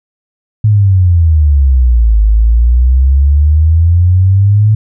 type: exponential two-way sweep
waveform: sine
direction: down then up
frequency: 109.1 to 51.91 to 109.1 Hz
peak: -4 dBFS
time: 0.64-4.75 s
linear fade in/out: 5 ms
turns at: 2.22 s
effects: none